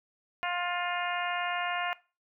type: harmonic tone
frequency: 352.9 Hz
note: F4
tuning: 18 cents sharp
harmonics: 2 / 3 / 4 / 5 / 6 / 7 / 8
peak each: -34 / -36 / -37 / -38 / -39 / -39 / -40 dBFS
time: 0.43-1.93 s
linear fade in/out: 0 ms
effects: noise-tail reverb RT60 0.3 s tail -19 dB re dry